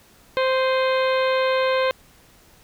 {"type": "harmonic tone with a mistuned harmonic", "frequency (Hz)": 522, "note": "C5", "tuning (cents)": -4, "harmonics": [1, 2, 3, 4, 5, 6, 7, 8], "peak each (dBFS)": [-19, -25, -29, -31, -33, -35, -36, -37], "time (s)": [0.37, 1.91], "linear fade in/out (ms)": 0, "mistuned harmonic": 5, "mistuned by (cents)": -59, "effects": ["pink hiss -53 dBFS RMS until 2.63 s"]}